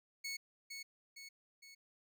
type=tone with echo; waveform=20% pulse; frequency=2207 Hz; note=C#7; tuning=8 cents flat; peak=-35 dBFS; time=0.24-0.37 s; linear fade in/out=10 ms; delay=460 ms; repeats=3; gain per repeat=-5 dB; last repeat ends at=1.75 s; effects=none